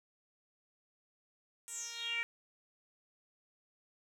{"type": "tone with band-pass filter sweep", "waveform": "10% pulse", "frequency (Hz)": 466.2, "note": "A#4", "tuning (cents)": 0, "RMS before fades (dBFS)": -40, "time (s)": [1.68, 2.23], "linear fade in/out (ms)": 0, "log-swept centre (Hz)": [9200, 2100], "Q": 6.6, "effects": []}